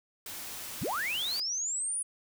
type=noise; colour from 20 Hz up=white; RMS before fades=-41 dBFS; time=0.26-1.4 s; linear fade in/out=2 ms
type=linear sweep; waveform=sine; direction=up; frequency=43.65 to 9956 Hz; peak=-30 dBFS; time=0.81-2.03 s; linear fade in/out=10 ms
effects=none